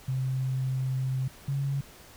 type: tone pair in turn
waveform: sine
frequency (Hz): 130.81 / 138.59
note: C3 / C#3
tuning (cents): 0 / 0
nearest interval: minor second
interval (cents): 100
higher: second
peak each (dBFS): -26 / -26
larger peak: neither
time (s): 0.08-1.28 / 1.48-1.81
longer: first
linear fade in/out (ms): 5
effects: pink hiss -51 dBFS RMS until 2.16 s